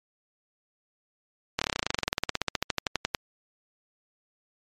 slowing click train, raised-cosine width 0.2 ms, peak -7 dBFS, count 30, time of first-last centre 1.59-3.148 s, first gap 25 ms, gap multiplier 1.05, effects MP3 64 kbps

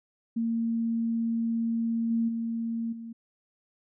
sine tone with level steps, 229.3 Hz, A#3, 28 cents flat, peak -25 / -23 / -28 / -37 dBFS, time 0.36-3.13 s, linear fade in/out 10 ms, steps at 2.1 / 2.28 / 2.92 s, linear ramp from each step 10 ms, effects none

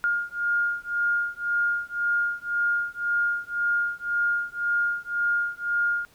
sine beating tone pair, 1415 / 1416.9 Hz, F6 / F6, +22 / +25 cents, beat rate 1.9 Hz, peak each -26 dBFS, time 0.04-6.05 s, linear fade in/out 0 ms, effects pink hiss -58 dBFS RMS until 6.14 s

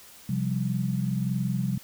sine chord, C suspended fourth, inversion none, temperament equal, 130.81 / 174.61 / 196 Hz, C3 / F3 / G3, 0 / 0 / 0 cents, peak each -28 / -30 / -29 dBFS, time 0.29-1.78 s, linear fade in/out 5 ms, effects white hiss -50 dBFS RMS until 1.83 s

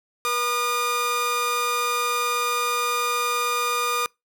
sawtooth tone pair together, 482.7 / 1216.3 Hz, B4 / D#6, -40 / -40 cents, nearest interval octave + major third, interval 1600 cents, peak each -25 / -19 dBFS, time 0.25-4.06 s, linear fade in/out 0 ms, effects noise-tail reverb RT60 0.2 s tail -25 dB re dry

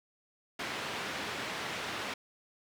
white band-pass noise, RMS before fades -38 dBFS, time 0.59-2.14 s, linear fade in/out 5 ms, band 110 to 2700 Hz, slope 12 dB/octave, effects none

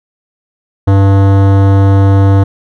sine tone with hard clipping, 98 Hz, G2, in tune, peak -6 dBFS, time 0.87-2.44 s, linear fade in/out 10 ms, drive 18 dB, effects none

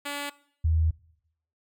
5% pulse / sine tone pair in turn, 286.7 / 80.26 Hz, D4 / E2, -42 / -46 cents, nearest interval octave + minor seventh, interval 2204 cents, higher first, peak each -20 / -20 dBFS, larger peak neither, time 0.05-0.3 / 0.64-0.91 s, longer second, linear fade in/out 10 ms, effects noise-tail reverb RT60 0.7 s tail -21 dB re dry

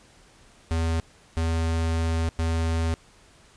square tone bursts at uneven times, 82 Hz, E2, 9 cents flat, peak -23 dBFS, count 3, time 0.71-1 / 1.37-2.29 / 2.39-2.94 s, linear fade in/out 0 ms, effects pink hiss -55 dBFS RMS until 3.56 s + resampled to 22050 Hz

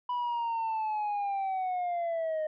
sine linear sweep, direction down, 987.8 to 614 Hz, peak -26 dBFS, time 0.09-2.47 s, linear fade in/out 5 ms, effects tanh soft clip ceiling -28 dBFS

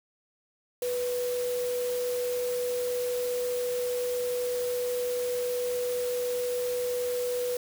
sine tone in noise, 492.6 Hz, B4, 5 cents flat, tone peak -27 dBFS, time 0.82-7.57 s, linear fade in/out 2 ms, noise white, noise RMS -40 dBFS, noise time 0.82-7.57 s, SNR +10 dB, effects none

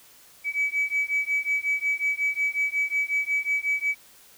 sine beating tone pair, 2283 / 2288.5 Hz, D7 / D7, -50 / -45 cents, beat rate 5.5 Hz, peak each -25 dBFS, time 0.44-3.95 s, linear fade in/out 50 ms, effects tanh soft clip ceiling -17 dBFS + white hiss -53 dBFS RMS until 4.37 s

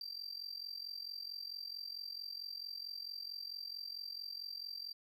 triangle tone with amplitude modulation, 4699 Hz, D8, in tune, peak -38 dBFS, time 0.01-4.93 s, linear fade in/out 2 ms, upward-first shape sine, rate 44.5 Hz, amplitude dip 85%, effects 13-bit

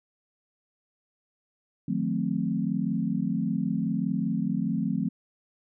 sine chord, D# diminished seventh, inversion none, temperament equal with one note detuned, 155.56 / 180.67 / 220 / 261.6 Hz, D#3 / F#3 / A3 / C4, 0 / -41 / 0 / 0 cents, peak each -33 / -29 / -29 / -31 dBFS, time 1.88-5.09 s, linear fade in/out 5 ms, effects none

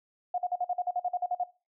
sine tone bursts, 720 Hz, F#5, 47 cents flat, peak -26 dBFS, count 13, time 0.34-1.437 s, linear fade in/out 5 ms, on 41 ms, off 47 ms, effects noise-tail reverb RT60 0.3 s tail -18 dB re dry

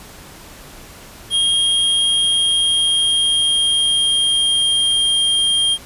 square tone with pitch glide, 3242 to 3210 Hz, G#7 to G7, -42 to +40 cents, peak -14 dBFS, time 1.3-5.78 s, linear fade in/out 50 ms, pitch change -18 cents, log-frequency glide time 1.88-5.14 s, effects pink hiss -39 dBFS RMS until 5.85 s + resampled to 32000 Hz

